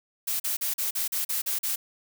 blue noise bursts, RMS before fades -28 dBFS, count 9, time 0.27-1.76 s, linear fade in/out 10 ms, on 130 ms, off 40 ms, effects none

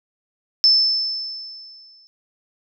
sine tone with exponential decay, 5274 Hz, E8, in tune, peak -9 dBFS, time 0.64-2.07 s, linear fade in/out 0 ms, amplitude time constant 310 ms, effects none

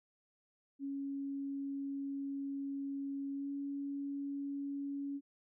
sine tone with pitch glide, 277.2 to 280.6 Hz, C#4 to C#4, 0 to +21 cents, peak -37 dBFS, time 0.79-5.21 s, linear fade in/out 50 ms, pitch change +21 cents, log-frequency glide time 3.33-3.5 s, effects none

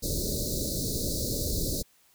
pink band-stop noise, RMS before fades -30 dBFS, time 0.02-1.83 s, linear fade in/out 20 ms, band 600 to 3900 Hz, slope 96 dB/octave, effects white hiss -63 dBFS RMS until 2.14 s

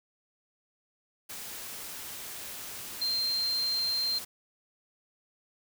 sine tone in noise, 4166 Hz, C8, 8 cents flat, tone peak -27 dBFS, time 3.01-4.19 s, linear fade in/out 10 ms, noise white, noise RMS -41 dBFS, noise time 1.29-4.25 s, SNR +11 dB, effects none

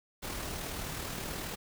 pink noise with amplitude modulation, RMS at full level -37 dBFS, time 0.22-1.56 s, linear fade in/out 20 ms, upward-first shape sine, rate 38.7 Hz, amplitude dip 35%, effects none

